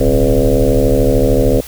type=tone with frequency modulation; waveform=sine; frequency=264.4 Hz; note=C4; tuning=18 cents sharp; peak=-8 dBFS; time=0-1.61 s; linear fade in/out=10 ms; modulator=73.7 Hz; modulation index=4.2; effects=added 60 Hz sine -37 dBFS peak until 1.67 s + white hiss -33 dBFS RMS until 1.67 s